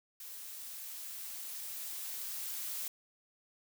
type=noise with level ramp; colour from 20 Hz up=blue; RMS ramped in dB=-47 to -39 dBFS; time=0.2-2.88 s; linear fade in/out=2 ms; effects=none